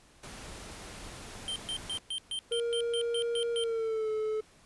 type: noise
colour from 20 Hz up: pink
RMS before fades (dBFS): -45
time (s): 0.23-1.99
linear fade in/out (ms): 5
type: tone bursts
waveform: square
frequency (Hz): 3136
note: G7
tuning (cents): 0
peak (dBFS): -33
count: 11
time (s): 1.48-3.638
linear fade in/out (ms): 0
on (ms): 78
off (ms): 130
type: tone with pitch glide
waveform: triangle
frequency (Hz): 469.3 to 432.8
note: A#4 to A4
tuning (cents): +12 to -29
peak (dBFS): -27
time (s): 2.51-4.41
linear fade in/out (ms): 10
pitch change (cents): -141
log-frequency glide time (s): 3.52-4.1
effects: pink hiss -60 dBFS RMS until 4.65 s + resampled to 24000 Hz